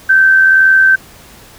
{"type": "tone with amplitude modulation", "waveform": "sine", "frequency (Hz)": 1551, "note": "G6", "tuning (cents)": -19, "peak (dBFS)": -3, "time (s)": [0.09, 0.96], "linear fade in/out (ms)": 10, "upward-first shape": "sine", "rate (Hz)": 81.9, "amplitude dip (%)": 35, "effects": ["pink hiss -39 dBFS RMS until 1.58 s"]}